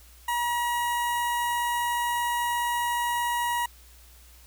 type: tone with notch filter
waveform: sawtooth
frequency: 957 Hz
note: A#5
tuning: 45 cents sharp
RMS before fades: -27 dBFS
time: 0.28-3.66 s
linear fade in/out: 5 ms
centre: 4700 Hz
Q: 1.1
effects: added 60 Hz sine -51 dBFS peak until 4.46 s + white hiss -55 dBFS RMS until 4.46 s